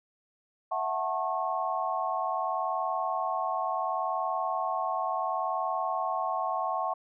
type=chord; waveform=sine; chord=F# minor seventh; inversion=third; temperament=equal with one note detuned; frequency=659.3 / 740 / 880 / 1089.1 Hz; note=E5 / F#5 / A5 / C#6; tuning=0 / 0 / 0 / -31 cents; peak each=-34 / -32 / -35 / -32 dBFS; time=0.71-6.94 s; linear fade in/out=10 ms; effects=none